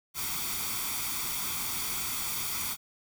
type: noise with comb filter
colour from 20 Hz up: white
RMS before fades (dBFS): -33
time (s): 0.14-2.77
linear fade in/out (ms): 50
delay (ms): 0.87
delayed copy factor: +0.65
effects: none